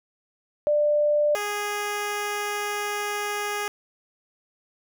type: tone pair in turn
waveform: sine / 10% pulse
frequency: 593 / 413.3 Hz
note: D5 / G#4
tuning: +17 / -8 cents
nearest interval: tritone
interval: 625 cents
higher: first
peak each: -18 dBFS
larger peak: neither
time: 0.67-1.35 / 1.35-3.68 s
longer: second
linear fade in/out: 0 ms
effects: none